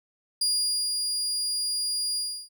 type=tone with ADSR envelope; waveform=30% pulse; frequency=4840 Hz; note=D#8; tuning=49 cents flat; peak=-19 dBFS; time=0.41-2.49 s; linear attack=6 ms; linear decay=480 ms; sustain=-4 dB; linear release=320 ms; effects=none